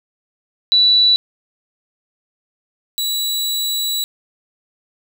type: tone pair in turn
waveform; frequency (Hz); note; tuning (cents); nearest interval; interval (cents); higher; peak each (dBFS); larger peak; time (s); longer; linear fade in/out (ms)
sine / sawtooth; 3951 / 3926; B7 / B7; 0 / -11; unison; 11; first; -9 / -15; first; 0.72-1.16 / 2.98-4.04; second; 0
effects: none